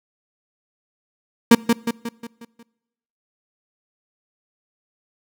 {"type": "tone with echo", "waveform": "35% pulse", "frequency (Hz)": 233.1, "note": "A#3", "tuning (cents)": 0, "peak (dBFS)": -5, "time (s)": [1.51, 1.55], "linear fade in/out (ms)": 5, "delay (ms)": 180, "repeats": 6, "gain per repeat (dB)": -6, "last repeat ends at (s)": 2.63, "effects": ["noise-tail reverb RT60 1.0 s tail -24 dB re dry"]}